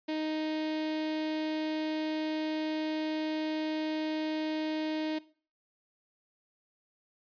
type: tone with notch filter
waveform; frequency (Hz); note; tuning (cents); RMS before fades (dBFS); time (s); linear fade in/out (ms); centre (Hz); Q
sawtooth; 311.1; D#4; 0; -33; 0.08-5.19; 10; 1300; 1.5
effects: noise-tail reverb RT60 0.4 s tail -19 dB re dry + resampled to 11025 Hz